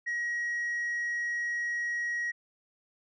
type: tone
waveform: sine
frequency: 1900 Hz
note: A#6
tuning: 33 cents sharp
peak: -27 dBFS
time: 0.06-2.32 s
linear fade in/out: 20 ms
effects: tanh soft clip ceiling -28 dBFS